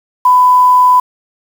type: tone with quantisation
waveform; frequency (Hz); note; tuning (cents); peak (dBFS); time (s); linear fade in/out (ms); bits
sine; 999; B5; +20; -4; 0.25-1; 5; 5
effects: none